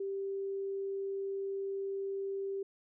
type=tone; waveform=sine; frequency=392 Hz; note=G4; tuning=in tune; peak=-34 dBFS; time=0-2.63 s; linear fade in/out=5 ms; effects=none